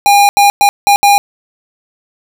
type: tone bursts at uneven times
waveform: square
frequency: 810 Hz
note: G#5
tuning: 43 cents flat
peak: -5 dBFS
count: 5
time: 0.06-0.29 / 0.37-0.5 / 0.61-0.69 / 0.87-0.96 / 1.03-1.18 s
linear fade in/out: 0 ms
effects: none